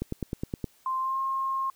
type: click train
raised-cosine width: 3 ms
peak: -17 dBFS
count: 7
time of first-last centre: 0.02-0.642 s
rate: 9.64 Hz
type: tone with pitch glide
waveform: sine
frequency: 1046.5 to 1069.7 Hz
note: C6 to C6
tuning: 0 to +38 cents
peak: -26 dBFS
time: 0.86-1.7 s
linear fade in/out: 2 ms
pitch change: +38 cents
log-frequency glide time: 0.99-1.19 s
effects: white hiss -62 dBFS RMS until 1.75 s